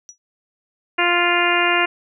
sine tone with exponential decay, 5850 Hz, F#8, 21 cents flat, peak -31 dBFS, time 0.09-0.18 s, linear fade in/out 0 ms, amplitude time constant 18 ms
harmonic tone, 349.2 Hz, F4, in tune, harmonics 1 / 2 / 3 / 4 / 5 / 6 / 7 / 8, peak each -23 / -23 / -23 / -23 / -23 / -23 / -23 / -23 dBFS, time 0.98-1.86 s, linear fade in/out 10 ms
effects none

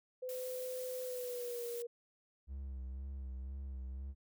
sine tone with pitch glide, 508 to 474 Hz, B4 to A#4, +49 to +29 cents, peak -39 dBFS, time 0.22-1.87 s, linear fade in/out 10 ms, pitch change -120 cents, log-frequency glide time 1.02-1.66 s
blue noise, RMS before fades -49 dBFS, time 0.29-1.82 s, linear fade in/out 0 ms
triangle tone with vibrato, 66.3 Hz, C2, 23 cents sharp, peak -39 dBFS, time 2.47-4.15 s, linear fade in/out 50 ms, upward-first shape sine, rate 2 Hz, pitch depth 54 cents each way
effects none

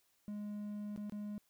triangle tone with dropouts, 207.7 Hz, G#3, in tune, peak -38 dBFS, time 0.28-1.38 s, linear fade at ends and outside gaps 0 ms, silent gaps 0.962-0.976 / 1.097-1.122 s, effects white hiss -75 dBFS RMS until 1.49 s

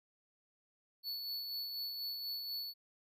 square tone with tremolo, 4435 Hz, C#8, in tune, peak -38 dBFS, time 1.03-2.74 s, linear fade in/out 50 ms, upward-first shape sine, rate 4.1 Hz, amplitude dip 35%, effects none

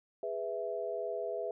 sine chord, E major, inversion first, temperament just, 412 / 494.4 / 659.3 Hz, G#4 / B4 / E5, -14 / +2 / 0 cents, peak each -39 / -39 / -37 dBFS, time 0.23-1.51 s, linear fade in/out 2 ms, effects none

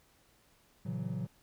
triangle chord, F# dominant seventh, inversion first, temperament just, 115.62 / 138.75 / 166.5 / 185 Hz, A#2 / C#3 / E3 / F#3, -14 / +2 / +18 / 0 cents, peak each -38 / -38 / -38 / -37 dBFS, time 0.85-1.27 s, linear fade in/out 10 ms, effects pink hiss -67 dBFS RMS until 1.42 s

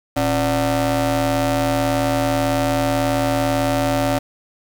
25% pulse ring-modulated tone, 155.56 Hz, D#3, in tune, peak -10 dBFS, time 0.16-4.19 s, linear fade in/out 10 ms, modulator 428 Hz, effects 7-bit

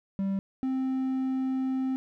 triangle tone pair in turn, 195.1 / 262.2 Hz, G3 / C4, -8 / +4 cents, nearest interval perfect fourth, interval 512 cents, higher second, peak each -24 dBFS, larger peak neither, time 0.19-0.39 / 0.63-1.96 s, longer second, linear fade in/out 0 ms, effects none

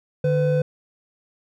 triangle tone pair together, 149.84 / 504 Hz, D3 / B4, +35 / +35 cents, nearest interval octave + major sixth, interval 2100 cents, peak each -18 dBFS, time 0.24-0.62 s, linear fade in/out 5 ms, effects none

